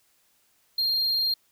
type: tone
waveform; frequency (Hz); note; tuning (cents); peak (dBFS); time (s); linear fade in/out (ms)
triangle; 4208; C8; +9; -21; 0.78-1.34; 5
effects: white hiss -66 dBFS RMS until 1.51 s